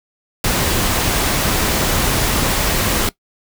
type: noise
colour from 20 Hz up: pink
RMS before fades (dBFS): -17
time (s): 0.44-3.09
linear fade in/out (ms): 2
effects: noise-tail reverb RT60 0.1 s tail -19 dB re dry